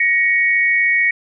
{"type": "tone pair together", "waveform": "sine", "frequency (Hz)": [1892.5, 2226], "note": ["A#6", "C#7"], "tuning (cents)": [26, 7], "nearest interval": "minor third", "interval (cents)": 281, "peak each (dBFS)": -15, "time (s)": [0, 1.11], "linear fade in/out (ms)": 5, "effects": []}